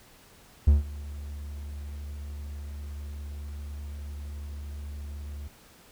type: tone with ADSR envelope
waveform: triangle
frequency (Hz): 72.5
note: D2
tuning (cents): -22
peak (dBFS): -11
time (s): 0.67-5.48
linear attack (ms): 8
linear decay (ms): 150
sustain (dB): -22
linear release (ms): 8
effects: pink hiss -55 dBFS RMS until 5.91 s